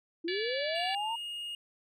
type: linear sweep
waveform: sine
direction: up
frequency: 320 to 932.3 Hz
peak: -32 dBFS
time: 0.24-1.16 s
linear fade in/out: 10 ms
type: harmonic tone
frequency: 575 Hz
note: D5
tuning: 37 cents flat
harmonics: 3 / 4 / 5 / 6 / 7 / 8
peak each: -39 / -40 / -41 / -42 / -42 / -43 dBFS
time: 0.28-0.95 s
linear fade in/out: 2 ms
type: tone with pitch glide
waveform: triangle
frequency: 2820 to 2854 Hz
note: F7 to F7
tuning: +16 to +37 cents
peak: -35 dBFS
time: 0.75-1.55 s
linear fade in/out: 2 ms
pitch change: +21 cents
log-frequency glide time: 1.09-1.16 s
effects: none